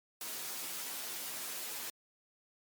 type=noise with comb filter; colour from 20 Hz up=white; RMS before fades=-41 dBFS; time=0.21-1.9 s; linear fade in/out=2 ms; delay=10 ms; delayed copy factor=-0.75; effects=high-pass 200 Hz 12 dB/octave + MP3 96 kbps